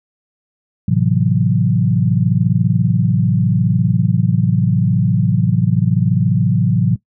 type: chord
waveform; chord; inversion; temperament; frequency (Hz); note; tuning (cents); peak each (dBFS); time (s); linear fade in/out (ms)
sine; F# half-diminished seventh; first; equal; 110 / 130.81 / 164.81 / 185; A2 / C3 / E3 / F#3; 0 / 0 / 0 / 0; -17; 0.88-6.96; 5
effects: noise-tail reverb RT60 0.1 s tail -17 dB re dry